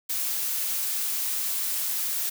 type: noise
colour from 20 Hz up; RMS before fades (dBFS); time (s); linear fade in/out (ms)
blue; -28; 0.09-2.3; 10
effects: none